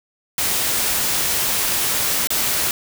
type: noise with dropouts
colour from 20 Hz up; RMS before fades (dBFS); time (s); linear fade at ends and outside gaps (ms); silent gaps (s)
white; -20; 0.38-2.71; 1; 2.272-2.304
effects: none